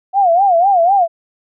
sine tone with vibrato, 733 Hz, F#5, 16 cents flat, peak -8 dBFS, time 0.13-1.08 s, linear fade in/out 50 ms, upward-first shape sine, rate 4 Hz, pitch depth 170 cents each way, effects none

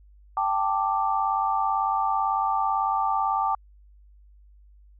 sine chord, G suspended second, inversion none, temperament just, 784 / 882 / 1176 Hz, G5 / A5 / D6, 0 / +4 / +2 cents, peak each -26 dBFS, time 0.37-3.55 s, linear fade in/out 2 ms, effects added 50 Hz sine -50 dBFS peak until 4.99 s

